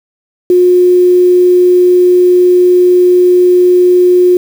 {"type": "tone with quantisation", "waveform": "sine", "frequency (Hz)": 359.6, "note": "F#4", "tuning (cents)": -49, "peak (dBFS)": -3, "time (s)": [0.5, 4.37], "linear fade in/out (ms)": 2, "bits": 5, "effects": []}